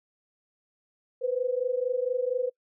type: tone pair together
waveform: sine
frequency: 489.5 / 513.8 Hz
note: B4 / C5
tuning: -15 / -32 cents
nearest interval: minor second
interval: 83 cents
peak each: -28 dBFS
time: 1.21-2.5 s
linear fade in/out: 20 ms
effects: noise-tail reverb RT60 0.1 s tail -25 dB re dry